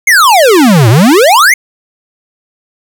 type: exponential two-way sweep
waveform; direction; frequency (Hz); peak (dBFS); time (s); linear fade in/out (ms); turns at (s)
square; down then up; 2217 to 105.2 to 2217; -3; 0.07-1.54; 5; 0.89
effects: none